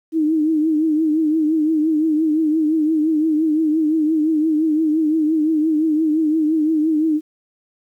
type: tone with vibrato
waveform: sine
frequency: 312 Hz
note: D#4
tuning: 5 cents sharp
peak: -14 dBFS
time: 0.12-7.21 s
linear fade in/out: 50 ms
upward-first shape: triangle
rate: 5.8 Hz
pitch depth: 81 cents each way
effects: 9-bit